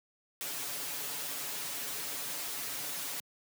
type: noise with comb filter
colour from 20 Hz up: white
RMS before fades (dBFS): -38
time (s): 0.41-3.2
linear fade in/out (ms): 0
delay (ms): 7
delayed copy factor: +1
effects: high-pass 150 Hz 12 dB/octave